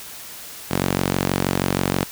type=tone with high-pass filter; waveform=sawtooth; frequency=46.27 Hz; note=F#1; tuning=1 cent sharp; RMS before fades=-22 dBFS; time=0.7-2.05 s; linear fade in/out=20 ms; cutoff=170 Hz; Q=0.87; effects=white hiss -37 dBFS RMS until 2.11 s